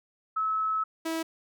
sine / sawtooth tone pair in turn, 1296 / 325.1 Hz, E6 / E4, -30 / -24 cents, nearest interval 2 octaves, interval 2394 cents, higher first, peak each -25 dBFS, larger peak neither, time 0.36-0.84 / 1.05-1.23 s, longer first, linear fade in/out 10 ms, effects none

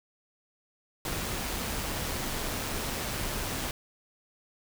pink noise with amplitude modulation, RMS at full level -32 dBFS, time 1.05-3.71 s, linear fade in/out 2 ms, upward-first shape sine, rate 143 Hz, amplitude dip 25%, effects none

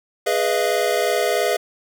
square chord, F half-diminished seventh, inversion first, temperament equal with one note detuned, 415.3 / 493.9 / 622.3 / 685.3 Hz, Ab4 / Cb5 / Eb5 / F5, 0 / 0 / 0 / -33 cents, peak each -24 dBFS, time 0.26-1.57 s, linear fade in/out 10 ms, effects none

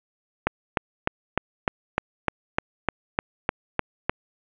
click train, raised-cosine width 0.5 ms, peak -5 dBFS, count 13, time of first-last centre 0.47-4.095 s, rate 3.31 Hz, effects resampled to 8000 Hz + 7-bit

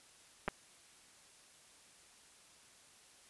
clicks, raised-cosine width 0.5 ms, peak -20 dBFS, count 2, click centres 0.479 / 0.484 s, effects white hiss -62 dBFS RMS until 3.29 s + resampled to 24000 Hz

